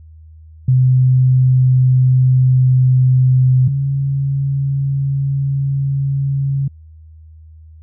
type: tone pair in turn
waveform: sine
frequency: 128.5 / 137.84 Hz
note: C3 / C#3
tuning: -31 / -9 cents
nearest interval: minor second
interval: 122 cents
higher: second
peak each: -8 / -14 dBFS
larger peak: first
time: 0.68-3.68 / 3.68-6.68 s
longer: neither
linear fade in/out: 5 ms
effects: added 79 Hz sine -37 dBFS peak until 7.82 s